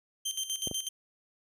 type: tone with tremolo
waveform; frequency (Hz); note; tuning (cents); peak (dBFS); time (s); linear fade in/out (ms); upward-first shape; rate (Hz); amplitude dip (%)
20% pulse; 3136; G7; 0; -25; 0.25-0.89; 10; square; 8.1; 70
type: clicks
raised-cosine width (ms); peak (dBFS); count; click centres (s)
2; -23; 2; 0.673 / 0.713
effects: high-pass 60 Hz 12 dB/octave